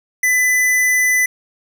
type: tone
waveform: square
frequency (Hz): 2002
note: B6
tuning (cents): +23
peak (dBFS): -13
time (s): 0.23-1.26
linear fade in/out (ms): 5
effects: none